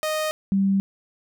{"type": "tone pair in turn", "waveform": ["sawtooth", "sine"], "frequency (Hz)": [620, 195.29], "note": ["D#5", "G3"], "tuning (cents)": [-6, -6], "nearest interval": "octave + minor sixth", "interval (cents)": 2000, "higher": "first", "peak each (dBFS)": [-19, -17], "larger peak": "second", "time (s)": [[0.03, 0.31], [0.52, 0.8]], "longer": "neither", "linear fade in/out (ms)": 0, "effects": []}